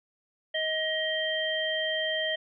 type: harmonic tone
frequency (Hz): 630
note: D#5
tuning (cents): +21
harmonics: 1 / 3 / 5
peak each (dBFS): -31 / -31 / -31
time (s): 0.54-2.36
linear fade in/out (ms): 10
effects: none